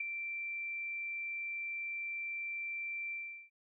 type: tone with ADSR envelope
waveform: sine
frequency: 2349 Hz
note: D7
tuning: in tune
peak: -30 dBFS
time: 0-3.5 s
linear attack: 8 ms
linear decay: 5 ms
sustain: -7 dB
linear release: 380 ms
effects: none